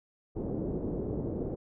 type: low-pass noise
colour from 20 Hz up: white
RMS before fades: -34 dBFS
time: 0.35-1.56 s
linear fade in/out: 20 ms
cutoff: 450 Hz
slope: 24 dB/octave
effects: none